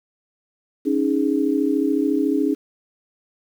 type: chord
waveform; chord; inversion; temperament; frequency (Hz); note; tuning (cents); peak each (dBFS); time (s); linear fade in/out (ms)
sine; C# suspended second; none; equal; 277.2 / 311.1 / 415.3; C#4 / D#4 / G#4; 0 / 0 / 0; -20 / -21 / -24; 0.85-2.55; 20
effects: 8-bit